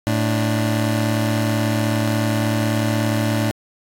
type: tone pair together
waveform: 25% pulse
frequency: 110.2 / 294.2 Hz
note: A2 / D4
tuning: +3 / +3 cents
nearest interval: octave + perfect fourth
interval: 1700 cents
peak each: -15 / -19 dBFS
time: 0.07-3.51 s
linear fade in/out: 0 ms
effects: AAC 64 kbps